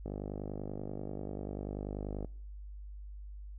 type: click train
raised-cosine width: 2 ms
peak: -26 dBFS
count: 111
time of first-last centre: 0.06-2.247 s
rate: 50.3 Hz
effects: noise-tail reverb RT60 0.6 s tail -24 dB re dry + added 50 Hz sine -43 dBFS peak until 3.58 s